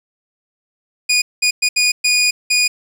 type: tone bursts at uneven times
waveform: 20% pulse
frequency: 2458 Hz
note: D#7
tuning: 22 cents flat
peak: -7 dBFS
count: 6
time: 1.09-1.22 / 1.42-1.51 / 1.62-1.69 / 1.76-1.92 / 2.04-2.31 / 2.5-2.68 s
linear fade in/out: 10 ms
effects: resampled to 32000 Hz + 7-bit